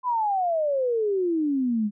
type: exponential sweep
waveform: sine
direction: down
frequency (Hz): 1025 to 201.5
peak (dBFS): -21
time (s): 0.03-1.91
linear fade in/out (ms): 50
effects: none